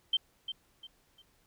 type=tone with echo; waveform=sine; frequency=3126 Hz; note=G7; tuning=6 cents flat; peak=-24 dBFS; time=0.13-0.17 s; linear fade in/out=5 ms; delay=350 ms; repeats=3; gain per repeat=-10 dB; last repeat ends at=1.22 s; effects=pink hiss -69 dBFS RMS until 1.46 s